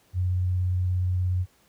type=tone with vibrato; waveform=sine; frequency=91 Hz; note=F#2; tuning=28 cents flat; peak=-21 dBFS; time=0.13-1.46 s; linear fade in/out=50 ms; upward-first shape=sine; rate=17 Hz; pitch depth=12 cents each way; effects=pink hiss -62 dBFS RMS until 1.68 s + high-pass 60 Hz 12 dB/octave